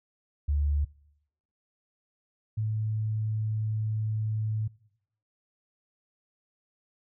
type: tone pair in turn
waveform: sine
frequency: 72.7 / 108.64 Hz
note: D2 / A2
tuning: -17 / -22 cents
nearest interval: perfect fifth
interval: 695 cents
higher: second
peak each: -23 / -26 dBFS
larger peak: first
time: 0.48-0.85 / 2.57-4.68 s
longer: second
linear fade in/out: 10 ms
effects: noise-tail reverb RT60 0.8 s tail -23 dB re dry